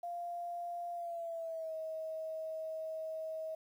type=tone with pitch glide; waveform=sine; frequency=695 to 637.3 Hz; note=F5 to D#5; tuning=-9 to +41 cents; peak=-38 dBFS; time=0.03-3.55 s; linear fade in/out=5 ms; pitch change=-150 cents; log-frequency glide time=0.94-1.74 s; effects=11-bit